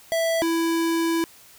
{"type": "tone pair in turn", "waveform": "square", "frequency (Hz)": [659.3, 331.2], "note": ["E5", "E4"], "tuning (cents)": [0, 8], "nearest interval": "octave", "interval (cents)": 1192, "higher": "first", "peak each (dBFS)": -21, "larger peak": "neither", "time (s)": [[0.12, 0.42], [0.42, 1.24]], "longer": "second", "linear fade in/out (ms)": 0, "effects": ["white hiss -50 dBFS RMS until 1.58 s"]}